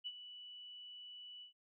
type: tone with ADSR envelope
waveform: sine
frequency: 2960 Hz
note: F#7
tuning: in tune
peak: -39 dBFS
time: 0.04-1.53 s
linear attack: 27 ms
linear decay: 47 ms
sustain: -11 dB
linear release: 110 ms
effects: none